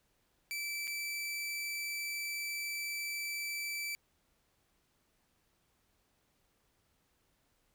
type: tone with dropouts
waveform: sawtooth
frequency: 2322 Hz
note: D7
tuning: 20 cents flat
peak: -33 dBFS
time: 0.51-3.95 s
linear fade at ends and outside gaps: 0 ms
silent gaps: 0.872-0.877 s
effects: pink hiss -75 dBFS RMS until 7.74 s